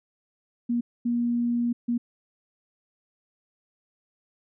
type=tone bursts at uneven times; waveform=sine; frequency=238.3 Hz; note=A#3; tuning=38 cents sharp; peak=-22 dBFS; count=3; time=0.69-0.81 / 1.05-1.73 / 1.88-1.98 s; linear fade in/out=10 ms; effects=none